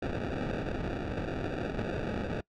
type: noise with sample-and-hold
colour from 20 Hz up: white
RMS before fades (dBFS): -34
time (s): 0.02-2.41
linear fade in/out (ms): 5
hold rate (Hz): 1050
effects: noise-tail reverb RT60 0.1 s tail -23 dB re dry + low-pass 3000 Hz 12 dB/octave